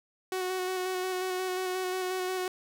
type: tone with vibrato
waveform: sawtooth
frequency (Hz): 370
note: F#4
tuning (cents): 0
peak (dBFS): -26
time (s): 0.32-2.48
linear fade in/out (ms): 2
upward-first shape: square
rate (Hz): 5.6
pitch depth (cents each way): 16
effects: none